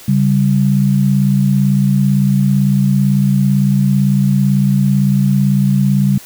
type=tone pair together; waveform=sine; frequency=138.6 / 196.5 Hz; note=C#3 / G3; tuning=0 / +4 cents; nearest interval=tritone; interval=604 cents; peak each=-12 dBFS; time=0.08-6.18 s; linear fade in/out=5 ms; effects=white hiss -37 dBFS RMS until 6.25 s